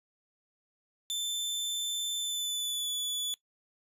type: tone with pitch glide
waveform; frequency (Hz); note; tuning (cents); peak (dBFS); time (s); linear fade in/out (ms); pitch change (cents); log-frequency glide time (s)
sawtooth; 3539 to 3450; A7 to A7; +9 to -35; -28; 1.1-3.34; 0; -44; 2.18-2.89
effects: noise-tail reverb RT60 0.1 s tail -19 dB re dry + resampled to 32000 Hz